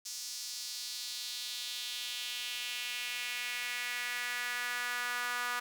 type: tone with high-pass filter sweep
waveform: sawtooth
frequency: 244.1 Hz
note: B3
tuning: 20 cents flat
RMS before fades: -38 dBFS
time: 0.05-5.6 s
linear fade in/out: 10 ms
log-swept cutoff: 5600 to 1300 Hz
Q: 2.4
effects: none